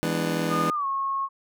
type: chord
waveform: 25% pulse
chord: E dominant seventh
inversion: none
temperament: just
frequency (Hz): 164.81 / 206 / 247.2 / 296.7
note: E3 / G#3 / B3 / D4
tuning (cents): 0 / -14 / +2 / +18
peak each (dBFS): -24 / -28 / -28 / -27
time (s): 0.03-0.7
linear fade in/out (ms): 0
type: tone with pitch glide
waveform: sine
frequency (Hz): 1224 to 1090.5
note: D#6 to C#6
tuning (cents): -29 to -29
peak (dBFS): -24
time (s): 0.49-1.29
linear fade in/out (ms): 50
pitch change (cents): -200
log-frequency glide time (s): 0.74-0.86
effects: none